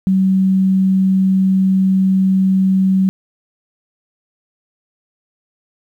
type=tone; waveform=sine; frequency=190 Hz; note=F#3; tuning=46 cents sharp; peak=-10 dBFS; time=0.07-3.09 s; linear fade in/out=0 ms; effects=8-bit